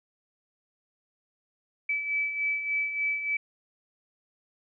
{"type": "beating tone pair", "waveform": "sine", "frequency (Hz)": [2300, 2303.4], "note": ["D7", "D7"], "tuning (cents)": [-37, -34], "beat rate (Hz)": 3.4, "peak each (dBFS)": [-35, -27], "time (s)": [1.89, 3.37], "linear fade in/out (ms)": 5, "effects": []}